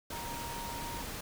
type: tone in noise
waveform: sine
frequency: 937 Hz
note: A#5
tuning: 9 cents sharp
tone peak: -41 dBFS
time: 0.12-1.02 s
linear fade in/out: 5 ms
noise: pink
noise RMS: -41 dBFS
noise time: 0.1-1.21 s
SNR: -3 dB
effects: none